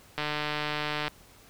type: click train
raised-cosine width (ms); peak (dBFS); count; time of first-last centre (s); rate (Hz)
0.3; -14; 136; 0.18-1.08; 150
effects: pink hiss -55 dBFS RMS until 1.49 s